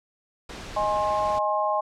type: noise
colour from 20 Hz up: pink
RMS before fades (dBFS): -38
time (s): 0.49-1.39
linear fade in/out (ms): 5
type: chord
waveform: sine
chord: Ab major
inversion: second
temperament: equal with one note detuned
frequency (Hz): 622.3 / 830.6 / 1063.6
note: Eb5 / Ab5 / C6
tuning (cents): 0 / 0 / +28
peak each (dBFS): -26 / -26 / -26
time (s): 0.76-1.81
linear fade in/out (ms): 10
effects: low-pass 6000 Hz 12 dB/octave